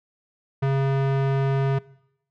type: tone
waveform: square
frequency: 136.3 Hz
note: C#3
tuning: 29 cents flat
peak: -20 dBFS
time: 0.62-1.79 s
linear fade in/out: 10 ms
effects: noise-tail reverb RT60 0.8 s tail -22 dB re dry + low-pass 2000 Hz 12 dB/octave